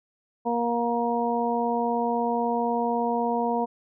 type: harmonic tone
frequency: 236.2 Hz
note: A#3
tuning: 23 cents sharp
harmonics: 1 / 2 / 3 / 4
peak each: -28 / -28 / -28 / -28 dBFS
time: 0.45-3.66 s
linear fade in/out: 20 ms
effects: none